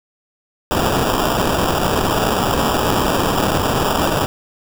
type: noise with sample-and-hold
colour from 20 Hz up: white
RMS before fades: -17 dBFS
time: 0.71-4.26 s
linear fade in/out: 0 ms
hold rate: 2100 Hz
effects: none